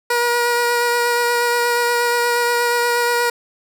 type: tone with vibrato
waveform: 15% pulse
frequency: 478.7 Hz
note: A#4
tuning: 46 cents sharp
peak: -9 dBFS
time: 0.1-3.3 s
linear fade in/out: 5 ms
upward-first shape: sine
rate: 8.4 Hz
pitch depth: 12 cents each way
effects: none